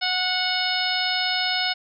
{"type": "harmonic tone with a mistuned harmonic", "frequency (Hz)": 735, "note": "F#5", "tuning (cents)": -12, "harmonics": [1, 2, 3, 4, 5, 6, 7], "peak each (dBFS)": [-29, -29, -29, -29, -29, -29, -29], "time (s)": [0.01, 1.74], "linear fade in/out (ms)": 20, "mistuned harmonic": 6, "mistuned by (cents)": -33, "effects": []}